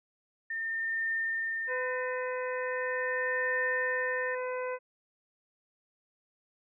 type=tone with tremolo; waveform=sine; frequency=1811 Hz; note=A6; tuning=49 cents sharp; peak=-28 dBFS; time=0.5-4.35 s; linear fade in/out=5 ms; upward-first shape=triangle; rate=0.4 Hz; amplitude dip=80%
type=harmonic tone; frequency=505 Hz; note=B4; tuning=39 cents sharp; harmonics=1 / 2 / 3 / 4 / 5; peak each=-33 / -39 / -43 / -45 / -47 dBFS; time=1.67-4.79 s; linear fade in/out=50 ms
effects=none